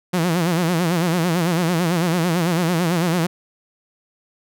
sawtooth tone with vibrato, 171.2 Hz, F3, 34 cents flat, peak -13 dBFS, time 0.13-3.27 s, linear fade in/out 10 ms, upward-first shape sine, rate 9 Hz, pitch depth 120 cents each way, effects none

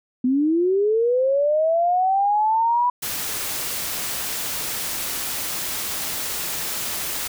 sine linear sweep, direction up, 245.3 to 987.8 Hz, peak -16 dBFS, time 0.24-2.9 s, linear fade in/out 5 ms
white noise, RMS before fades -27 dBFS, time 3.02-7.28 s, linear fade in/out 10 ms
effects none

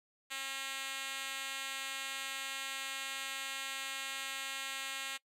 5% pulse tone with band-pass filter, 270.1 Hz, C#4, 45 cents flat, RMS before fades -41 dBFS, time 0.3-5.18 s, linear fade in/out 20 ms, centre 5000 Hz, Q 0.58, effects noise-tail reverb RT60 0.1 s tail -22 dB re dry

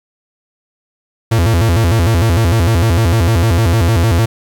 45% pulse tone with vibrato, 98 Hz, G2, in tune, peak -9 dBFS, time 1.31-4.26 s, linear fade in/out 10 ms, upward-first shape square, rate 6.6 Hz, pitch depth 260 cents each way, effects 8-bit

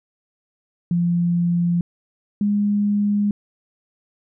sine tone pair in turn, 173 / 205.3 Hz, F3 / G#3, -16 / -20 cents, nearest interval minor third, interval 296 cents, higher second, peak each -16 dBFS, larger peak neither, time 0.91-1.81 / 2.41-3.31 s, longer neither, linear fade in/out 2 ms, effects none

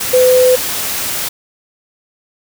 sine tone in noise, 506 Hz, B4, 42 cents sharp, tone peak -6 dBFS, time 0.13-0.56 s, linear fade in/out 10 ms, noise white, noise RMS -19 dBFS, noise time 0-1.29 s, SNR +10 dB, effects none

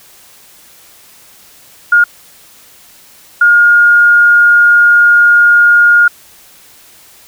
sine tone bursts at uneven times, 1423 Hz, F6, 32 cents sharp, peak -3 dBFS, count 2, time 1.92-2.04 / 3.41-6.08 s, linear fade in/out 5 ms, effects white hiss -41 dBFS RMS until 7.27 s

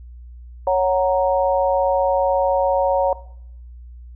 sine chord, F# major, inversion second, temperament equal, 554.4 / 740 / 932.3 Hz, C#5 / F#5 / A#5, 0 / 0 / 0 cents, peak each -17 / -21 / -21 dBFS, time 0.67-3.13 s, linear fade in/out 2 ms, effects noise-tail reverb RT60 0.7 s tail -18 dB re dry + added 60 Hz sine -36 dBFS peak until 4.15 s

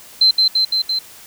sine tone with echo, 4100 Hz, C8, 36 cents flat, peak -8 dBFS, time 0.21-0.31 s, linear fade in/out 5 ms, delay 170 ms, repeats 4, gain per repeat -2 dB, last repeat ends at 0.99 s, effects white hiss -41 dBFS RMS until 1.26 s

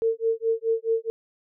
sine tone with tremolo, 452.7 Hz, A4, 49 cents sharp, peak -18 dBFS, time 0.02-1.1 s, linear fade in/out 0 ms, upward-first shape sine, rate 4.7 Hz, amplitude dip 100%, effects none

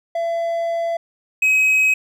triangle tone pair in turn, 673 / 2541 Hz, E5 / D#7, +36 / +36 cents, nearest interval octave + major seventh, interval 2300 cents, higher second, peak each -17 / -11 dBFS, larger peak second, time 0.15-0.97 / 1.42-1.94 s, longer first, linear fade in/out 5 ms, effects none

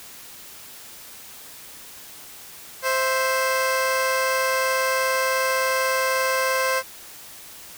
15% pulse tone pair together, 523.3 / 659.8 Hz, C5 / E5, 0 / +1 cents, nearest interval major third, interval 401 cents, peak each -14 / -24 dBFS, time 2.82-6.83 s, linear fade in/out 50 ms, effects white hiss -42 dBFS RMS until 7.77 s

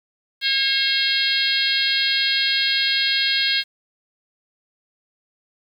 harmonic tone with a mistuned harmonic, 541 Hz, C#5, 42 cents flat, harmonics 3 / 4 / 5 / 6 / 7 / 8 / 9, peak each -26 / -26 / -28 / -23 / -26 / -23 / -28 dBFS, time 0.41-3.64 s, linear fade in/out 50 ms, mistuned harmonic 8, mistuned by -35 cents, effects 8-bit

